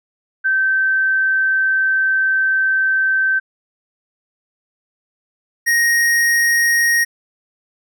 sine / square tone pair in turn, 1549 / 1871.8 Hz, G6 / A#6, -21 / +7 cents, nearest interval minor third, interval 328 cents, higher second, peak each -13 dBFS, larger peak neither, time 0.44-3.4 / 5.66-7.05 s, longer first, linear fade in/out 20 ms, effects none

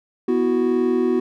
triangle chord, B suspended fourth, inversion none, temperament just, 246.9 / 329.3 / 370.4 Hz, B3 / E4 / F#4, 0 / -2 / +2 cents, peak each -19 / -22 / -17 dBFS, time 0.28-1.2 s, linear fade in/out 5 ms, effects none

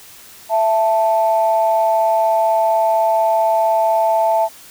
sine tone pair together, 664.2 / 880 Hz, E5 / A5, +13 / 0 cents, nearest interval perfect fourth, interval 487 cents, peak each -14 / -15 dBFS, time 0.49-4.49 s, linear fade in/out 50 ms, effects tanh soft clip ceiling -4 dBFS + white hiss -41 dBFS RMS until 4.7 s

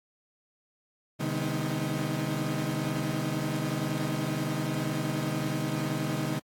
35% pulse tone cluster, 130.3 / 152.3 / 203.3 / 243.2 / 315.1 Hz, C3 / D#3 / G#3 / B3 / D#4, -7 / -37 / -37 / -26 / +22 cents, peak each -33 / -31 / -35 / -37 / -33 dBFS, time 1.19-6.4 s, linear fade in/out 20 ms, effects AAC 64 kbps

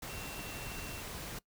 sine tone in noise, 2717 Hz, F7, 48 cents flat, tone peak -49 dBFS, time 0.09-1.01 s, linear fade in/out 5 ms, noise pink, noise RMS -43 dBFS, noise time 0.02-1.39 s, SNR -9 dB, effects noise-tail reverb RT60 0.1 s tail -21 dB re dry

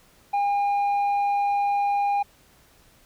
sine tone with tanh clipping, 809 Hz, G#5, 46 cents flat, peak -21 dBFS, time 0.33-2.23 s, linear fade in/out 10 ms, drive 4 dB, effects pink hiss -57 dBFS RMS until 3.05 s

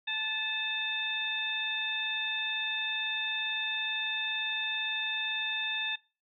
harmonic tone with a mistuned harmonic, 872 Hz, A5, 16 cents flat, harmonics 1 / 2 / 3 / 4, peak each -44 / -36 / -35 / -34 dBFS, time 0.07-5.96 s, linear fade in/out 10 ms, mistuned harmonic 4, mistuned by +59 cents, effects noise-tail reverb RT60 0.3 s tail -19 dB re dry

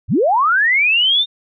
sine linear sweep, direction up, 58.27 to 3675 Hz, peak -11 dBFS, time 0.08-1.26 s, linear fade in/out 50 ms, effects none

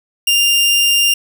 sawtooth tone, 2797 Hz, F7, 2 cents sharp, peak -7 dBFS, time 0.27-1.14 s, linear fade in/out 5 ms, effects none

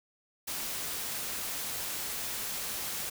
white noise, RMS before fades -36 dBFS, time 0.47-3.1 s, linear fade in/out 10 ms, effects none

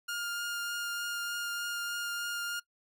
sawtooth tone with vibrato, 1411 Hz, F6, 17 cents sharp, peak -30 dBFS, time 0.08-2.6 s, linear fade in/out 10 ms, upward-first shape triangle, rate 3.3 Hz, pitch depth 10 cents each way, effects noise-tail reverb RT60 0.1 s tail -21 dB re dry

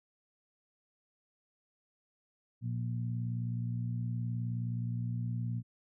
harmonic tone, 59.2 Hz, A#1, 27 cents sharp, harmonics 2 / 3 / 4, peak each -33 / -41 / -44 dBFS, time 2.61-5.63 s, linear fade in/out 50 ms, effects none

